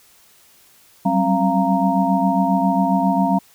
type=tone cluster; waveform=sine; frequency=187.6 / 195 / 268.2 / 689 / 929 Hz; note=F#3 / G3 / C4 / F5 / A#5; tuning=+24 / -9 / +43 / -24 / -6 cents; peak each=-21 dBFS; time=1.05-3.39 s; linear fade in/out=10 ms; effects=white hiss -52 dBFS RMS until 3.54 s

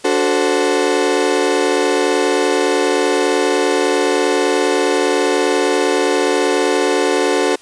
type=chord; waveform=35% pulse; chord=D dominant seventh; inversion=none; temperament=equal with one note detuned; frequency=289.1 / 370 / 440 / 523.3 Hz; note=D4 / F#4 / A4 / C5; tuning=-27 / 0 / 0 / 0 cents; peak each=-19 / -16 / -16 / -19 dBFS; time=0.04-7.56 s; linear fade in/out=10 ms; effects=white hiss -44 dBFS RMS until 7.61 s + resampled to 22050 Hz

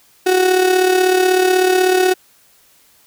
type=tone with amplitude modulation; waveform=35% pulse; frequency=370 Hz; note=F#4; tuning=in tune; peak=-7 dBFS; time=0.26-2.14 s; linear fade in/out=10 ms; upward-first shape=sine; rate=36.2 Hz; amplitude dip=55%; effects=white hiss -52 dBFS RMS until 3.06 s

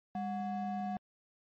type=ring-modulated tone; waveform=triangle; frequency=466.2 Hz; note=A#4; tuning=in tune; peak=-29 dBFS; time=0.15-0.97 s; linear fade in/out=2 ms; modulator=265 Hz; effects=MP3 32 kbps

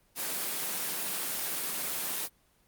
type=high-pass noise; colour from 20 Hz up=white; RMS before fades=-33 dBFS; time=0.15-2.29 s; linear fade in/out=50 ms; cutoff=140 Hz; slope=96 dB/octave; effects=pink hiss -67 dBFS RMS until 2.67 s + Opus 24 kbps

